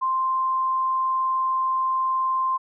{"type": "tone", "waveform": "sine", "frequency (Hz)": 1046.5, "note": "C6", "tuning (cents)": 0, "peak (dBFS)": -20, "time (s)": [0.01, 2.58], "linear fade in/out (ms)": 20, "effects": []}